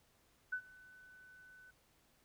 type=tone with ADSR envelope; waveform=sine; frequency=1500 Hz; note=F#6; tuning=23 cents sharp; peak=-34 dBFS; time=0.52-1.71 s; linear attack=11 ms; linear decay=76 ms; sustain=-23 dB; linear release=10 ms; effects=pink hiss -72 dBFS RMS until 2.24 s